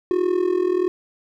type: tone with amplitude modulation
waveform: triangle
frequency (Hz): 362.3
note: F#4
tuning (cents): -36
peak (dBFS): -12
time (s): 0.11-0.88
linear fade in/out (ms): 0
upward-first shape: sine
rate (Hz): 41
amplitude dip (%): 80
effects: none